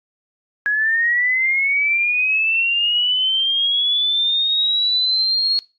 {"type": "linear sweep", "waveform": "sine", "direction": "up", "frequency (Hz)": [1662, 4323], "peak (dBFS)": -15, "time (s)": [0.66, 5.59], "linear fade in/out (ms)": 0, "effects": ["noise-tail reverb RT60 0.3 s tail -21 dB re dry", "AAC 64 kbps"]}